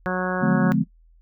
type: harmonic tone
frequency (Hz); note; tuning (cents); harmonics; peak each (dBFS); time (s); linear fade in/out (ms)
183.4; F#3; -15; 1 / 2 / 3 / 4 / 5 / 6 / 7 / 8 / 9; -26 / -30 / -28 / -32 / -35 / -33 / -36 / -31 / -33; 0.06-0.72; 0
type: chord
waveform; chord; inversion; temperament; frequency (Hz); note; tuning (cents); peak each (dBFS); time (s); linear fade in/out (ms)
sine; D diminished seventh; none; just; 146.83 / 176.2 / 211.4 / 253.7; D3 / F3 / Ab3 / Cb4; 0 / +16 / +31 / +47; -24 / -22 / -21 / -24; 0.41-0.84; 20
effects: noise-tail reverb RT60 0.1 s tail -17 dB re dry + added 41 Hz sine -51 dBFS peak until 1.21 s